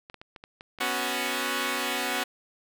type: clicks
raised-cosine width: 0.3 ms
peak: -27 dBFS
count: 7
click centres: 0.099 / 0.143 / 0.215 / 0.362 / 0.439 / 0.609 / 0.787 s
type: chord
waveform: 5% pulse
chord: B suspended second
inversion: none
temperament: equal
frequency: 246.9 / 277.2 / 370 Hz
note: B3 / C#4 / F#4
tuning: 0 / 0 / 0 cents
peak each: -20 dBFS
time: 0.8-2.24 s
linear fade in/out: 10 ms
effects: none

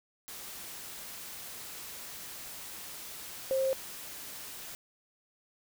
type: tone in noise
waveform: sine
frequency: 531 Hz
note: C5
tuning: 25 cents sharp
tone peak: -26 dBFS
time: 3.51-3.73 s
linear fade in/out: 0 ms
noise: white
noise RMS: -44 dBFS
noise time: 0.28-4.75 s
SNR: +15 dB
effects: none

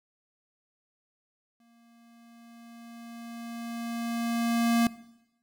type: tone with exponential growth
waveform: square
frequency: 233.1 Hz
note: A#3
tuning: in tune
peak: -21 dBFS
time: 1.6-4.87 s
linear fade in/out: 2 ms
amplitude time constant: 710 ms
effects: noise-tail reverb RT60 0.9 s tail -19 dB re dry

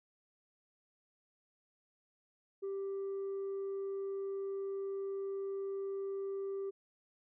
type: tone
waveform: sine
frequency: 392 Hz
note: G4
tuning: in tune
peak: -34 dBFS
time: 2.62-6.71 s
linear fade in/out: 20 ms
effects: tanh soft clip ceiling -35 dBFS

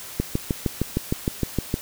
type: click train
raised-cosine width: 3 ms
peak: -8 dBFS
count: 11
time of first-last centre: 0.2-1.741 s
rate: 6.49 Hz
effects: white hiss -38 dBFS RMS until 1.81 s

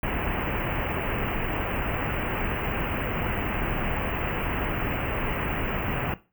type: band-stop noise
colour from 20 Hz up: pink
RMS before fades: -28 dBFS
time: 0.03-6.14 s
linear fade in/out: 2 ms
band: 2900 to 16000 Hz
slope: 96 dB/octave
effects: noise-tail reverb RT60 0.3 s tail -17 dB re dry

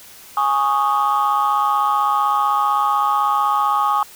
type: chord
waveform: sine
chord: Ab suspended fourth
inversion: none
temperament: equal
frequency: 830.6 / 1108.7 / 1244.5 Hz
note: Ab5 / Db6 / Eb6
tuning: 0 / 0 / 0 cents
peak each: -18 dBFS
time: 0.37-4.03 s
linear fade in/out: 2 ms
effects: tanh soft clip ceiling -9 dBFS + white hiss -42 dBFS RMS until 4.15 s

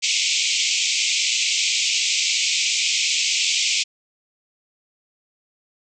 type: band-pass noise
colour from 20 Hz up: pink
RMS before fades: -21 dBFS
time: 0.02-3.84 s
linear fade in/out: 20 ms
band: 2200 to 7700 Hz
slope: 96 dB/octave
effects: none

